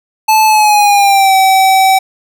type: tone with pitch glide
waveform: square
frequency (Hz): 870 to 766.2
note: A5 to G5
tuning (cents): -20 to -40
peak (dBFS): -6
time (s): 0.28-1.99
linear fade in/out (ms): 10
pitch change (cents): -220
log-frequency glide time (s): 0.46-1.35
effects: none